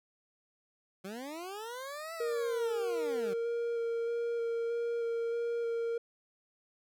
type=linear two-way sweep; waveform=20% pulse; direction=up then down; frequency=181.5 to 668 to 181.5 Hz; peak=-35 dBFS; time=1.04-3.34 s; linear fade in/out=10 ms; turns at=2.14 s
type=tone with vibrato; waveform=triangle; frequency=466.2 Hz; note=A#4; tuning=in tune; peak=-29 dBFS; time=2.2-5.98 s; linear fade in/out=5 ms; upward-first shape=square; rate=1.6 Hz; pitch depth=10 cents each way
effects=none